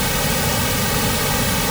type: noise with comb filter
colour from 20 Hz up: pink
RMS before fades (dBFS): -19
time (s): 0-1.7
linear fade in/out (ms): 0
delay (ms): 2.9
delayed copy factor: -0.95
effects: none